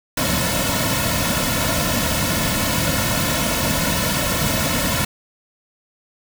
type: noise with comb filter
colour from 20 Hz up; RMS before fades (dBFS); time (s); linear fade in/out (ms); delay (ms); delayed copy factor
pink; -20; 0.17-5.05; 5; 2.5; -0.85
effects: none